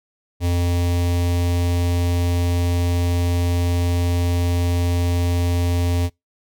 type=tone with notch filter; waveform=square; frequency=87.31 Hz; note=F2; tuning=in tune; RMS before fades=-19 dBFS; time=0.4-6.1 s; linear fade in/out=50 ms; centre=1400 Hz; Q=1.4; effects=noise-tail reverb RT60 0.2 s tail -26 dB re dry